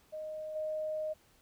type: tone with level steps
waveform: sine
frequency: 620 Hz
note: D#5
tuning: 6 cents flat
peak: -38 / -33 dBFS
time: 0.12-1.14 s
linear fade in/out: 20 ms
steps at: 0.55 s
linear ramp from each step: 10 ms
effects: pink hiss -66 dBFS RMS until 1.41 s